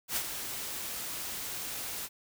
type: noise with ADSR envelope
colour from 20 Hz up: white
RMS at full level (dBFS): -30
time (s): 0.08-2.09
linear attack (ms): 84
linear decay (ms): 62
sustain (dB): -8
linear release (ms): 44
effects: none